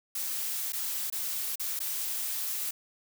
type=noise with dropouts; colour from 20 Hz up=blue; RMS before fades=-33 dBFS; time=0.15-2.71 s; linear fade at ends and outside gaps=5 ms; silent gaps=0.723-0.731 / 1.101-1.124 / 1.557-1.596 / 1.792-1.802 s; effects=none